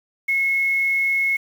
sine tone with quantisation, 2178 Hz, C#7, 31 cents flat, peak -17 dBFS, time 0.28-1.37 s, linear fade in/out 10 ms, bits 7, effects none

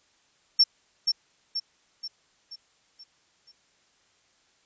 sine tone with echo, 5430 Hz, F8, 50 cents flat, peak -14 dBFS, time 0.59-0.64 s, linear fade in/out 10 ms, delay 480 ms, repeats 6, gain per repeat -6 dB, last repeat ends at 3.52 s, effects white hiss -65 dBFS RMS until 4.65 s + resampled to 16000 Hz

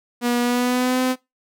sawtooth tone with pitch glide, 241.5 to 255.9 Hz, B3 to C4, -39 to -38 cents, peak -14 dBFS, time 0.21-1.16 s, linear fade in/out 50 ms, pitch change +101 cents, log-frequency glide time 0.41-1.01 s, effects noise-tail reverb RT60 0.2 s tail -21 dB re dry

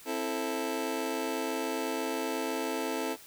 25% pulse chord, A minor, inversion first, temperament just, 264 / 330 / 440 Hz, C4 / E4 / A4, +16 / +2 / 0 cents, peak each -32 / -32 / -31 dBFS, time 0.05-3.17 s, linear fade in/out 50 ms, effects white hiss -52 dBFS RMS until 3.26 s

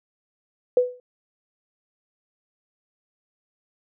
sine tone with exponential decay, 496.5 Hz, B4, 9 cents sharp, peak -11 dBFS, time 0.77-1 s, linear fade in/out 2 ms, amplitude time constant 50 ms, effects none

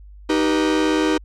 45% pulse chord, Eb augmented, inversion none, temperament just, 311.1 / 388.9 / 486.1 Hz, Eb4 / G4 / B4, 0 / -14 / -28 cents, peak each -18 / -23 / -24 dBFS, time 0.29-1.18 s, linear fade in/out 10 ms, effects added 50 Hz sine -39 dBFS peak until 1.24 s + low-pass 6000 Hz 12 dB/octave

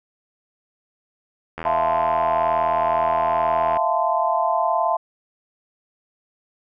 click train, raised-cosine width 0.5 ms, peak -15 dBFS, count 181, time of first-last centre 1.58-3.77 s, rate 82.2 Hz
sine chord, F major seventh, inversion third, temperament equal with one note detuned, 659.3 / 698.5 / 880 / 1032.1 Hz, E5 / F5 / A5 / C6, 0 / 0 / 0 / -24 cents, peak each -23 dBFS, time 1.65-4.97 s, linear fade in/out 10 ms
effects none

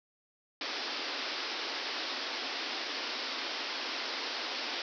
white band-pass noise, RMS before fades -37 dBFS, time 0.61-4.82 s, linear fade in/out 2 ms, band 240 to 5400 Hz, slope 96 dB/octave, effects none

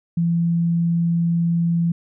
sine tone, 169.1 Hz, E3, 44 cents sharp, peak -16 dBFS, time 0.17-1.92 s, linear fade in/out 5 ms, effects none

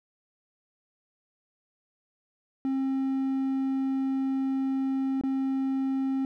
triangle tone with dropouts, 267.4 Hz, C4, 38 cents sharp, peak -23 dBFS, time 2.65-6.25 s, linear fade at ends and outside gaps 1 ms, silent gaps 5.212-5.236 s, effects none

